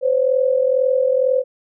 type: tone pair together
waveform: sine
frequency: 512.3 / 554.4 Hz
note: C5 / C#5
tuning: -37 / 0 cents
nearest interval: minor second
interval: 137 cents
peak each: -15 / -19 dBFS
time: 0.01-1.44 s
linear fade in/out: 50 ms
effects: none